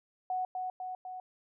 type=tone with echo; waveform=sine; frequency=740 Hz; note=F#5; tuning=in tune; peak=-30 dBFS; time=0.3-0.45 s; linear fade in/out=2 ms; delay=250 ms; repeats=3; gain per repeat=-3 dB; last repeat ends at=1.2 s; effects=none